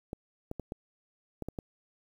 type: clicks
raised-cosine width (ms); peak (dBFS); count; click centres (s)
2; -23; 7; 0.131 / 0.514 / 0.597 / 0.721 / 1.423 / 1.486 / 1.588
effects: 9-bit